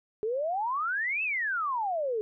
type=exponential two-way sweep; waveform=sine; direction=up then down; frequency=415.2 to 2677 to 415.2 Hz; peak=-27 dBFS; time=0.23-2.21 s; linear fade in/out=0 ms; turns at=1.23 s; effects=none